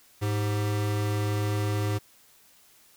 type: tone pair together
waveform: square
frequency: 104.7 / 395.3 Hz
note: G#2 / G4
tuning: +15 / +15 cents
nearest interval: octave + major seventh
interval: 2300 cents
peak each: -26 / -36 dBFS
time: 0.21-1.99 s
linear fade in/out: 20 ms
effects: white hiss -58 dBFS RMS until 2.96 s